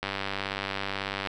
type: click train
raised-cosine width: 0.3 ms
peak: -14 dBFS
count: 123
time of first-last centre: 0.03-1.272 s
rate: 98.2 Hz
effects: none